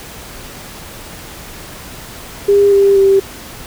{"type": "tone with pitch steps", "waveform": "sine", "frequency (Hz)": [402.9, 396.7, 390.5], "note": ["G4", "G4", "G4"], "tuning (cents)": [48, 21, -7], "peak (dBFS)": -6, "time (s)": [2.48, 3.2], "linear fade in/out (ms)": 10, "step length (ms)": 240, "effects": ["pink hiss -32 dBFS RMS until 3.66 s"]}